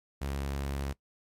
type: tone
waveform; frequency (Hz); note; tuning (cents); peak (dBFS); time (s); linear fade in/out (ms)
sawtooth; 69.3; C#2; 0; -28; 0.21-0.93; 10
effects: noise-tail reverb RT60 0.1 s tail -20 dB re dry + MP3 64 kbps